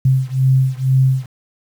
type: beating tone pair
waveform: sine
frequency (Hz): 130.81 / 132.91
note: C3 / C3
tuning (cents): 0 / +28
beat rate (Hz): 2.1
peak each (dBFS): -14 / -15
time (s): 0.05-1.26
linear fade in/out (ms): 5
effects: 7-bit